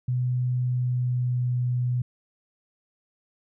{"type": "tone with pitch glide", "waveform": "sine", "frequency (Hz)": [125.1, 123.81], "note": ["B2", "B2"], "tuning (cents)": [23, 5], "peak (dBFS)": -22, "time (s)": [0.08, 2.02], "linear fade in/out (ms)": 5, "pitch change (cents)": -18, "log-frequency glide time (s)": [0.57, 1.55], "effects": []}